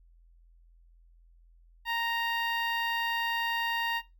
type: tone with notch filter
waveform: 15% pulse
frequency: 930 Hz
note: A#5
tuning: 4 cents flat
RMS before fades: -31 dBFS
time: 1.85-4.02 s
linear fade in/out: 50 ms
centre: 9000 Hz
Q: 0.51
effects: noise-tail reverb RT60 0.2 s tail -17 dB re dry + added 42 Hz sine -56 dBFS peak until 4.19 s